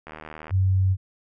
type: click train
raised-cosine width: 0.5 ms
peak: -23 dBFS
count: 35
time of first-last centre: 0.07-0.508 s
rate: 77.7 Hz
type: tone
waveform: sine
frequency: 94.7 Hz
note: F#2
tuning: 41 cents sharp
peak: -17 dBFS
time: 0.5-0.97 s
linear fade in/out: 50 ms
effects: none